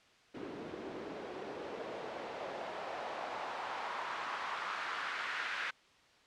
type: noise with band-pass filter sweep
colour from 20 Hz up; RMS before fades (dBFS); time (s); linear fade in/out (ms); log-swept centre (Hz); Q
white; -41; 0.34-5.71; 10; 290 to 1700; 1.9
effects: white hiss -64 dBFS RMS until 6.26 s + low-pass 4000 Hz 12 dB/octave